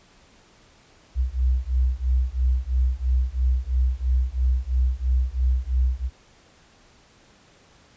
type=beating tone pair; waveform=sine; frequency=61.74 / 64.74 Hz; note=B1 / C2; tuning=0 / -18 cents; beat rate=3 Hz; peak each=-22 dBFS; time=1.15-6.1 s; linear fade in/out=50 ms; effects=pink hiss -55 dBFS RMS until 7.96 s + resampled to 16000 Hz